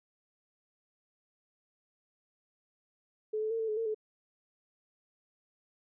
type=tone with pitch steps; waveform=sine; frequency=430.7 / 434.7 / 454.5 / 445 / 427.7 / 453.7 / 431.4 Hz; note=A4 / A4 / A#4 / A4 / A4 / A#4 / A4; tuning=-37 / -21 / -44 / +20 / -49 / -47 / -34 cents; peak=-30 dBFS; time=3.33-3.946 s; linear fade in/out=10 ms; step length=88 ms; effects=none